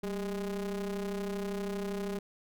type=ring-modulated tone; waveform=square; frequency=104.1 Hz; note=G#2; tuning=5 cents sharp; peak=-31 dBFS; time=0.03-2.19 s; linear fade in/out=5 ms; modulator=296 Hz; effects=none